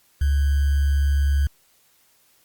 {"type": "tone with sample-and-hold", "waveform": "sine", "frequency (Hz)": 70.5, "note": "C#2", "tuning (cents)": 30, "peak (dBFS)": -16, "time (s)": [0.21, 1.47], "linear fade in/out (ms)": 5, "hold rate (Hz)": 1575, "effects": ["white hiss -60 dBFS RMS until 2.44 s", "Opus 48 kbps"]}